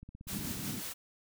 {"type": "click train", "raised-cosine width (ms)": 5, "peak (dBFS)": -35, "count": 10, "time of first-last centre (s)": [0.03, 0.572], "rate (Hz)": 16.6}
{"type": "noise with tremolo", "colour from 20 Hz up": "white", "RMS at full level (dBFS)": -40, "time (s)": [0.27, 0.94], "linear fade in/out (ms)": 20, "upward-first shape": "sine", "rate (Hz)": 5.5, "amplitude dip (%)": 30}
{"type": "band-pass noise", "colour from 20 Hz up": "white", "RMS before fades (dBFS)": -41, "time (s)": [0.29, 0.83], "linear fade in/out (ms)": 50, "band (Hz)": [110, 250], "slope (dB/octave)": 24}
{"effects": []}